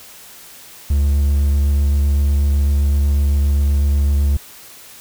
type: tone with vibrato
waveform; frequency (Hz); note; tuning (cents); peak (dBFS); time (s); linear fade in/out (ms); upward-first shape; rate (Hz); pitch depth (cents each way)
triangle; 71.1; C#2; +45; -10; 0.9-4.37; 5; sine; 7.9; 13
effects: white hiss -40 dBFS RMS until 5 s